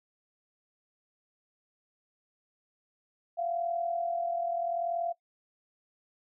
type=tone pair together; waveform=sine; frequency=684 / 724.7 Hz; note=F5 / F#5; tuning=-36 / -36 cents; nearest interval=minor second; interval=100 cents; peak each=-30 / -37 dBFS; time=3.37-5.13 s; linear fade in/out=20 ms; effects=noise-tail reverb RT60 0.1 s tail -18 dB re dry